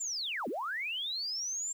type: linear two-way sweep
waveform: sine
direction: down then up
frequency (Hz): 7459 to 204.2 to 7459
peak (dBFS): -33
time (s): 0-1.73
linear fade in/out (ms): 10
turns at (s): 0.48
effects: 10-bit